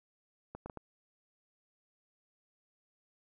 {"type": "clicks", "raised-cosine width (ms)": 1, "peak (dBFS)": -29, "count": 4, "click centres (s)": [0.55, 0.66, 0.698, 0.773], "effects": []}